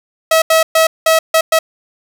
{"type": "tone bursts at uneven times", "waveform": "sawtooth", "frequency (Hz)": 645, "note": "E5", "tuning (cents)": -38, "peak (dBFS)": -4, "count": 6, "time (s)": [[0.31, 0.42], [0.5, 0.63], [0.75, 0.87], [1.06, 1.19], [1.34, 1.41], [1.52, 1.59]], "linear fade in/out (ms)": 5, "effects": []}